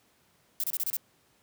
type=noise bursts; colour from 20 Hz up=violet; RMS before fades=-30 dBFS; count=6; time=0.6-0.967 s; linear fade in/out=0 ms; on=37 ms; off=29 ms; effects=pink hiss -66 dBFS RMS until 1.42 s + high-pass 100 Hz 12 dB/octave